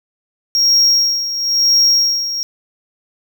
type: tone with tremolo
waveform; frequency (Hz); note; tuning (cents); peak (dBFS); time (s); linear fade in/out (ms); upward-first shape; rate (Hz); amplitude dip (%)
triangle; 5588; F8; 0; -7; 0.55-2.43; 0; sine; 0.99; 70
effects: none